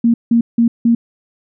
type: tone bursts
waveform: sine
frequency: 233 Hz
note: A#3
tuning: 1 cent flat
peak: -8 dBFS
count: 4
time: 0.04-0.95 s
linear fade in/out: 5 ms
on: 100 ms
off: 170 ms
effects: none